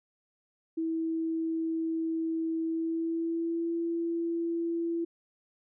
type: tone with pitch glide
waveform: sine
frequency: 325.3 to 336 Hz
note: E4 to E4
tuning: -23 to +33 cents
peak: -28 dBFS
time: 0.77-5.05 s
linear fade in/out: 10 ms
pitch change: +56 cents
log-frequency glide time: 2.64-3.74 s
effects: none